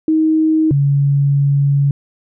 sine tone pair in turn, 315.4 / 140.9 Hz, D#4 / C#3, +24 / +29 cents, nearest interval octave + major second, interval 1395 cents, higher first, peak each -10 dBFS, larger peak neither, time 0.08-0.71 / 0.71-1.91 s, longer second, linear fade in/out 2 ms, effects none

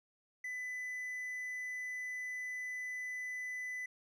triangle tone, 2000 Hz, B6, 21 cents sharp, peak -37 dBFS, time 0.44-3.86 s, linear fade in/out 5 ms, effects none

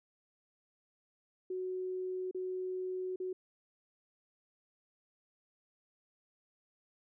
sine tone with dropouts, 370 Hz, F#4, in tune, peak -35 dBFS, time 1.5-3.33 s, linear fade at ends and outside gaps 5 ms, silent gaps 2.312-2.346 / 3.16-3.2 s, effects none

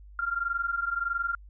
sine tone pair together, 1375.3 / 1396.9 Hz, F6 / F6, -27 / 0 cents, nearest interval unison, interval 27 cents, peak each -31 / -29 dBFS, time 0.19-1.35 s, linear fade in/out 2 ms, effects added 50 Hz sine -46 dBFS peak until 1.49 s

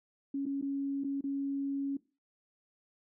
sine tone with dropouts, 277.2 Hz, C#4, in tune, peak -31 dBFS, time 0.34-1.97 s, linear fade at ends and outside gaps 5 ms, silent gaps 0.457-0.463 / 0.614-0.624 / 1.038-1.044 / 1.21-1.239 s, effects noise-tail reverb RT60 0.3 s tail -19 dB re dry

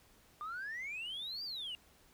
sine exponential two-way sweep, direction up then down, 1185 to 4832 to 2792 Hz, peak -38 dBFS, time 0.41-1.75 s, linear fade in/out 0 ms, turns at 1.44 s, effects tanh soft clip ceiling -37 dBFS + pink hiss -65 dBFS RMS until 2.13 s

